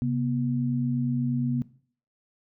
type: tone pair together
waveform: sine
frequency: 133.4 / 241.8 Hz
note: C3 / B3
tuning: +34 / -36 cents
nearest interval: minor seventh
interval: 1030 cents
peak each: -26 dBFS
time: 0.02-1.62 s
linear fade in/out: 0 ms
effects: noise-tail reverb RT60 0.5 s tail -19 dB re dry